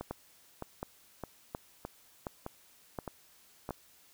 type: two click trains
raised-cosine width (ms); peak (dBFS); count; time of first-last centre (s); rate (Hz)
1; -22 / -24; 6 / 7; 0.11-3.707 / 0.01-3.691; 1.39 / 1.63
effects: white hiss -62 dBFS RMS until 4.13 s